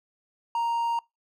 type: tone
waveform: triangle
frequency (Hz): 932.3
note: A#5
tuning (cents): 0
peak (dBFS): -22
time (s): 0.55-0.99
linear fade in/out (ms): 2
effects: noise-tail reverb RT60 0.2 s tail -24 dB re dry

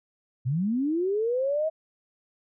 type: linear sweep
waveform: sine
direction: up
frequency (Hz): 115.3 to 646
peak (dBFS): -23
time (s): 0.45-1.7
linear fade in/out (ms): 20
effects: none

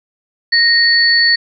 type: tone pair together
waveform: sine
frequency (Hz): 1864.7 / 4447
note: A#6 / C#8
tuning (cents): 0 / +5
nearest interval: octave + minor third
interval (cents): 1505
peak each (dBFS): -11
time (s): 0.52-1.36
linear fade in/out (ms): 10
effects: none

